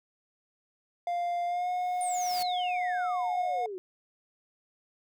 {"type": "tone with pitch glide", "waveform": "triangle", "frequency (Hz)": [699, 722.8], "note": ["F5", "F#5"], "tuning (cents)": [1, -41], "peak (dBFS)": -26, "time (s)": [1.07, 3.66], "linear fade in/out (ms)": 2, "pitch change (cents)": 58, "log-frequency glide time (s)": [1.46, 1.69]}
{"type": "noise with exponential growth", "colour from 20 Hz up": "white", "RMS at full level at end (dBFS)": -38, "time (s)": [1.6, 2.43], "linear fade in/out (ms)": 5, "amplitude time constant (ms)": 180}
{"type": "exponential sweep", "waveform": "sine", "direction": "down", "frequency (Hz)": [9300, 356.1], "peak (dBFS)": -35, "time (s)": [2.01, 3.78], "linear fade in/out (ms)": 0}
{"effects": []}